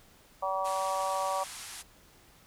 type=harmonic tone; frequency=190.8 Hz; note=G3; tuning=47 cents flat; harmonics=3 / 4 / 5 / 6; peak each=-34 / -34 / -34 / -34 dBFS; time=0.42-1.44 s; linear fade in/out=10 ms
type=band-pass noise; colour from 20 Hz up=white; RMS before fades=-44 dBFS; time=0.64-1.83 s; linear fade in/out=20 ms; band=710 to 11000 Hz; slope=48 dB/octave
effects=pink hiss -59 dBFS RMS until 2.46 s